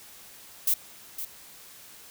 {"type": "noise with echo", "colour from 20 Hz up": "violet", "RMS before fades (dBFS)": -23, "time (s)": [0.67, 0.74], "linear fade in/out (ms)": 5, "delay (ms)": 510, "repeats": 1, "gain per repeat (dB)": -11, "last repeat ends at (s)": 1.25, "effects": ["white hiss -49 dBFS RMS until 2.1 s"]}